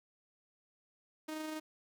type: tone with amplitude modulation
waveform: sawtooth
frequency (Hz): 311.1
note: D#4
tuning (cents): 0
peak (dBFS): -34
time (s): 1.28-1.6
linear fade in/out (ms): 10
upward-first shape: sine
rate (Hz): 25.1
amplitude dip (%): 30
effects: 12-bit